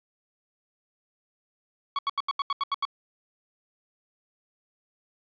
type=tone bursts; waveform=45% pulse; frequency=1116 Hz; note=C#6; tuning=11 cents sharp; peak=-24 dBFS; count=9; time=1.96-2.852 s; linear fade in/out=2 ms; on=28 ms; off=80 ms; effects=resampled to 11025 Hz + 9-bit